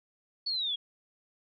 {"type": "linear sweep", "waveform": "sine", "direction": "down", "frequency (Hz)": [4488, 3253], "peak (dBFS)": -29, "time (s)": [0.46, 0.76], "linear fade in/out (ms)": 10, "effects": []}